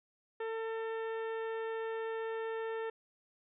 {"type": "harmonic tone", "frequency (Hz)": 448.7, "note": "A4", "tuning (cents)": 34, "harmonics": [1, 2, 3, 4, 5, 6, 7, 8], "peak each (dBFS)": [-36, -45, -49, -47, -59, -58, -62, -64], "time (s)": [0.4, 2.9], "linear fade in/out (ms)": 5, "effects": []}